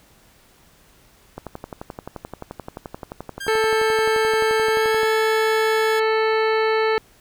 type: click train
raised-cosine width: 1 ms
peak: -17 dBFS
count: 43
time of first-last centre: 1.38-5.032 s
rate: 11.5 Hz
type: tone with pitch glide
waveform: sawtooth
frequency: 1600 to 1695.1 Hz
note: G6 to G#6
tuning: +35 to +35 cents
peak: -25 dBFS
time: 3.4-6 s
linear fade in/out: 10 ms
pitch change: +100 cents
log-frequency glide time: 4.68-5.11 s
type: harmonic tone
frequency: 440 Hz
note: A4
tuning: in tune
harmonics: 1 / 2 / 3 / 4 / 5 / 6 / 7 / 9 / 10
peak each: -18 / -25 / -27 / -28 / -29 / -37 / -38 / -37 / -38 dBFS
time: 3.48-6.98 s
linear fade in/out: 0 ms
effects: pink hiss -54 dBFS RMS until 7.2 s